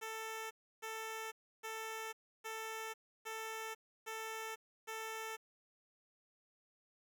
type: tone bursts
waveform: 10% pulse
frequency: 443.2 Hz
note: A4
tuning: 13 cents sharp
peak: -34 dBFS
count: 7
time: 0.01-5.37 s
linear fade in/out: 20 ms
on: 500 ms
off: 310 ms
effects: 12-bit